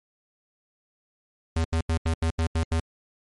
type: tone bursts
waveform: square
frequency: 81.6 Hz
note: E2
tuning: 17 cents flat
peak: -22 dBFS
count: 8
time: 1.56-2.8 s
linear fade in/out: 5 ms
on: 85 ms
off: 80 ms
effects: MP3 48 kbps